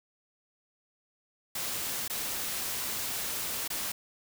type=noise with dropouts; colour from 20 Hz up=white; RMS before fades=-34 dBFS; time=1.55-3.92 s; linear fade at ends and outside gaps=5 ms; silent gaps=2.08-2.098 / 3.679-3.701 s; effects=none